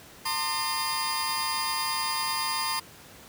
sawtooth tone cluster, 907 / 1048 / 1212 / 4858 Hz, A#5 / C6 / D#6 / D#8, -48 / +2 / -46 / -42 cents, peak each -29 / -28 / -34 / -28 dBFS, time 0.25-2.8 s, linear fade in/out 10 ms, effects pink hiss -49 dBFS RMS until 3.28 s + high-pass 80 Hz 12 dB/octave

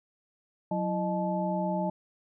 sine tone cluster, 182.6 / 330.5 / 616 / 865 Hz, F#3 / E4 / D#5 / A5, -23 / +5 / -17 / -30 cents, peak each -30 / -37 / -32 / -33 dBFS, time 0.71-1.9 s, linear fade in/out 5 ms, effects none

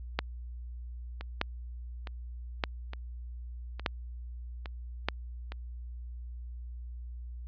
two click trains, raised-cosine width 0.3 ms, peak -24 / -11 dBFS, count 6 / 5, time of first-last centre 1.21-5.52 / 0.19-5.086 s, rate 1.16 / 0.817 Hz, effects added 60 Hz sine -39 dBFS peak until 7.47 s + resampled to 11025 Hz

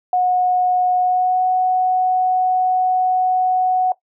sine tone with pitch glide, 729 to 739.6 Hz, F#5 to F#5, -26 to -1 cents, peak -13 dBFS, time 0.13-3.92 s, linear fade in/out 2 ms, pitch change +25 cents, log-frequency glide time 1-1.44 s, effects noise-tail reverb RT60 0.1 s tail -17 dB re dry

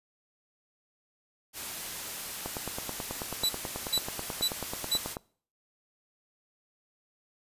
white noise, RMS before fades -38 dBFS, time 1.53-5.17 s, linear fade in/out 50 ms
click train, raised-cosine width 1 ms, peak -20 dBFS, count 26, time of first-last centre 2.46-5.169 s, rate 9.23 Hz
sawtooth tone bursts, 3955 Hz, B7, 2 cents sharp, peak -21 dBFS, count 4, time 3.43-4.976 s, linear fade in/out 10 ms, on 64 ms, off 430 ms
effects noise-tail reverb RT60 0.5 s tail -23 dB re dry + resampled to 32000 Hz

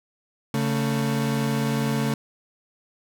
35% pulse tone pair together, 139.8 / 221.9 Hz, C#3 / A3, +15 / +15 cents, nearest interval minor sixth, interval 800 cents, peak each -23 dBFS, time 0.54-2.14 s, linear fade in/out 2 ms, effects none

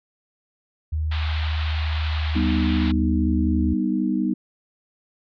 sine tone with pitch glide, 77.7 to 76.67 Hz, D#2 to D#2, -2 to -25 cents, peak -21 dBFS, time 0.92-3.74 s, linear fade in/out 10 ms, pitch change -23 cents, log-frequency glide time 1.77-2.8 s
white band-pass noise, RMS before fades -34 dBFS, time 1.11-2.92 s, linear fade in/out 10 ms, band 660 to 4000 Hz, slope 48 dB/octave
sine chord, G augmented, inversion none, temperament equal, 196 / 246.9 / 311.1 Hz, G3 / B3 / D#4, 0 / 0 / 0 cents, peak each -24 dBFS, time 2.35-4.34 s, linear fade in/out 10 ms
effects none

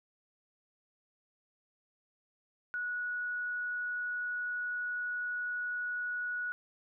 sine tone, 1464 Hz, F#6, 19 cents flat, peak -33 dBFS, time 2.74-6.52 s, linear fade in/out 0 ms, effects none

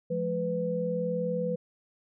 sine tone cluster, 173.6 / 213.1 / 497.5 Hz, F3 / G#3 / B4, -10 / +45 / +13 cents, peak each -32 / -37 / -29 dBFS, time 0.1-1.56 s, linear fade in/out 10 ms, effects none

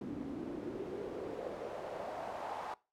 pink noise with band-pass filter sweep, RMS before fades -42 dBFS, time 0.01-2.74 s, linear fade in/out 2 ms, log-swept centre 250 to 880 Hz, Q 3.1, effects noise-tail reverb RT60 0.3 s tail -22 dB re dry

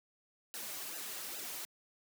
white noise with flanger, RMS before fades -43 dBFS, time 0.54-1.65 s, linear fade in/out 0 ms, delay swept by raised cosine 0.88 to 4.58 ms, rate 2.4 Hz, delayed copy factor -0.9, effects high-pass 200 Hz 12 dB/octave

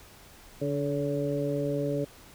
harmonic tone with a mistuned harmonic, 144 Hz, D3, 34 cents flat, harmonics 1 / 2 / 3 / 4, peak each -32 / -32 / -32 / -32 dBFS, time 0.61-2.05 s, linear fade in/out 10 ms, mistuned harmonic 4, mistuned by -26 cents, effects pink hiss -52 dBFS RMS until 2.34 s

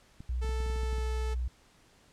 clicks, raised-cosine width 5 ms, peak -32 dBFS, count 10, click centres 0.205 / 0.446 / 0.492 / 0.604 / 0.663 / 0.7 / 0.76 / 0.833 / 0.929 / 0.983 s
sine tone, 61.3 Hz, B1, 12 cents flat, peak -29 dBFS, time 0.29-1.48 s, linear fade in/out 5 ms
sawtooth tone with pitch glide, 440 to 436.7 Hz, A4 to A4, 0 to -13 cents, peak -35 dBFS, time 0.41-1.35 s, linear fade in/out 20 ms, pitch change -13 cents, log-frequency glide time 0.82-1.02 s
effects pink hiss -62 dBFS RMS until 2.12 s + low-pass 9000 Hz 12 dB/octave

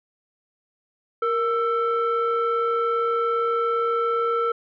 sine tone pair together, 466.2 / 1331.2 Hz, A#4 / E6, 0 / +17 cents, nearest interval octave + tritone, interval 1817 cents, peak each -21 dBFS, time 1.22-4.52 s, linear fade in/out 5 ms, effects tanh soft clip ceiling -16 dBFS

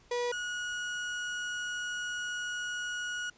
35% pulse tone pair in turn, 485 / 1453.4 Hz, B4 / F#6, -31 / -31 cents, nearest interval octave + perfect fifth, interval 1900 cents, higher second, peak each -28 / -32 dBFS, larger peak first, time 0.11-0.32 / 0.32-3.3 s, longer second, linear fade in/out 5 ms, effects pink hiss -62 dBFS RMS until 3.37 s + resampled to 16000 Hz

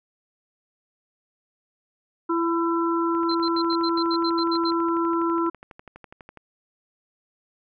harmonic tone, 335.1 Hz, E4, 29 cents sharp, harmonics 1 / 3 / 4, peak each -22 / -27 / -28 dBFS, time 2.29-5.5 s, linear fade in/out 10 ms
click train, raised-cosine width 0.5 ms, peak -27 dBFS, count 40, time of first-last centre 3.15-6.373 s, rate 12.1 Hz
sine tone bursts, 4100 Hz, C8, 36 cents flat, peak -27 dBFS, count 11, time 3.29-4.707 s, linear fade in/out 5 ms, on 57 ms, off 79 ms
effects none

